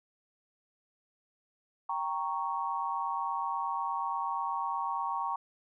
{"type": "chord", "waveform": "sine", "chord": "G diminished", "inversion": "none", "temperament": "equal", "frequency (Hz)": [784, 932.3, 1108.7], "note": ["G5", "Bb5", "Db6"], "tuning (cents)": [0, 0, 0], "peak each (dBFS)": [-37, -34, -34], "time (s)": [1.89, 5.36], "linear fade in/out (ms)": 5, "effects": []}